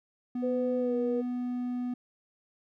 triangle tone, 246.9 Hz, B3, in tune, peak -28 dBFS, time 0.35-1.94 s, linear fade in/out 5 ms
sine tone with pitch glide, 504 to 482.6 Hz, B4 to B4, +35 to -40 cents, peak -28 dBFS, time 0.42-1.22 s, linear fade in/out 20 ms, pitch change -75 cents, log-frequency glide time 0.79-0.95 s
effects none

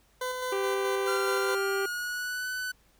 20% pulse tone with tremolo, 506 Hz, B4, 42 cents sharp, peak -25 dBFS, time 0.21-1.55 s, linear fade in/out 5 ms, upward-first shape square, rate 4.7 Hz, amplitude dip 30%
harmonic tone, 392 Hz, G4, in tune, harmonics 1 / 2 / 3 / 4 / 5 / 6 / 7 / 8, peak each -28 / -39 / -39 / -45 / -46 / -44 / -49 / -50 dBFS, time 0.52-1.86 s, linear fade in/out 5 ms
45% pulse tone with pitch glide, 1384 to 1500.6 Hz, F6 to F#6, -16 to +24 cents, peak -31 dBFS, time 1.07-2.72 s, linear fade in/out 10 ms, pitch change +140 cents, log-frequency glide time 1.33-2.48 s
effects added 50 Hz sine -65 dBFS peak until 2.99 s + pink hiss -65 dBFS RMS until 2.99 s

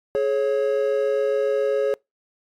triangle tone pair together, 422.8 / 550 Hz, G#4 / C#5, +31 / -14 cents, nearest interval perfect fourth, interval 455 cents, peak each -19 dBFS, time 0.15-1.94 s, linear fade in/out 0 ms, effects noise-tail reverb RT60 0.2 s tail -26 dB re dry + MP3 64 kbps

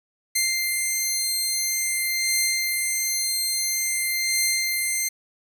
10% pulse beating tone pair, 2093 / 2093.49 Hz, C7 / C7, 0 / 0 cents, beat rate 0.49 Hz, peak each -14 / -19 dBFS, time 0.35-5.09 s, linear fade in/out 10 ms, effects none

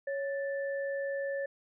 sine tone pair together, 554.4 / 1760 Hz, C#5 / A6, 0 / 0 cents, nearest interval octave + minor sixth, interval 2000 cents, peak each -32 / -40 dBFS, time 0.07-1.46 s, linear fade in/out 5 ms, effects none

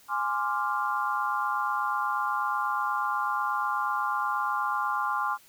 sine chord, D half-diminished seventh, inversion second, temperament equal, 830.6 / 1046.5 / 1174.7 / 1396.9 Hz, Ab5 / C6 / D6 / F6, 0 / 0 / 0 / 0 cents, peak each -32 / -30 / -31 / -32 dBFS, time 0.08-5.38 s, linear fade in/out 50 ms, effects white hiss -57 dBFS RMS until 5.48 s

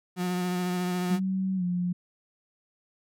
35% pulse tone with vibrato, 180 Hz, F#3, 47 cents flat, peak -25 dBFS, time 0.16-1.2 s, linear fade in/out 50 ms, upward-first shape sine, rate 14 Hz, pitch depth 19 cents each way
sine tone with pitch glide, 189.6 to 177.93 Hz, F#3 to F3, +43 to +33 cents, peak -25 dBFS, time 1.1-1.93 s, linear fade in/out 10 ms, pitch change -110 cents, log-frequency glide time 1.56-1.63 s
effects none

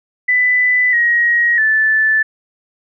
sine tone with pitch steps, 1994 / 1890 / 1752 Hz, B6 / A#6 / A6, +16 / +23 / -8 cents, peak -10 dBFS, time 0.28-2.23 s, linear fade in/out 10 ms, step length 650 ms, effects none

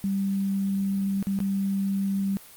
sine tone with dropouts, 196 Hz, G3, in tune, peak -23 dBFS, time 0.04-2.37 s, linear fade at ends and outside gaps 0 ms, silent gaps 1.227-1.27 / 1.389-1.403 s, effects white hiss -48 dBFS RMS until 2.56 s + Opus 32 kbps

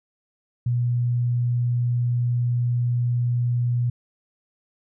sine tone, 121.3 Hz, B2, 31 cents flat, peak -19 dBFS, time 0.66-3.9 s, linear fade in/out 5 ms, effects none

